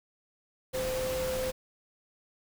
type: tone in noise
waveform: sine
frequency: 516 Hz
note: C5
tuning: 24 cents flat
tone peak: -30 dBFS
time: 0.73-1.52 s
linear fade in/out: 20 ms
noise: pink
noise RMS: -37 dBFS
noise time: 0.73-1.52 s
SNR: +4 dB
effects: none